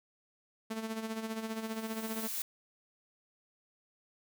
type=tone with tremolo; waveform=sawtooth; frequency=222 Hz; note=A3; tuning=16 cents sharp; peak=-30 dBFS; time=0.7-2.28 s; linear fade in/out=10 ms; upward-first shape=sine; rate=15 Hz; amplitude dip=60%
type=noise with exponential growth; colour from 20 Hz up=blue; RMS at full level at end=-35 dBFS; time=1.13-2.42 s; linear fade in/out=2 ms; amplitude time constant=280 ms
effects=none